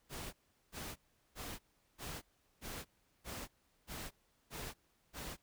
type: noise bursts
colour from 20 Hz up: pink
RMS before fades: -45 dBFS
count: 9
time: 0.09-5.37 s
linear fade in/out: 50 ms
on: 240 ms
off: 390 ms
effects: pink hiss -75 dBFS RMS until 5.42 s